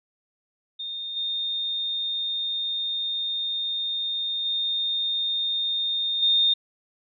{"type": "tone with level steps", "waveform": "sine", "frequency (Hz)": 3654, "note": "A#7", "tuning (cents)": -35, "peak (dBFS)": [-30, -25, -23, -17], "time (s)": [0.79, 6.54], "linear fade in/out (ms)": 10, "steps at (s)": [1.16, 4.45, 6.22], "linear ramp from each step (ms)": 10, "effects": []}